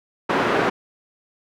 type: band-pass noise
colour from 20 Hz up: pink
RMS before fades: -20 dBFS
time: 0.29-0.7 s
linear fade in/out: 10 ms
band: 280 to 1700 Hz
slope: 12 dB/octave
effects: none